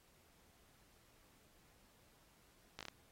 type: slowing click train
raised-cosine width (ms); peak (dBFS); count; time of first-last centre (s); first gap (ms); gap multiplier
0.2; -28; 5; 2.79-2.884; 17; 1.22
effects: pink hiss -70 dBFS RMS until 3.11 s + AAC 48 kbps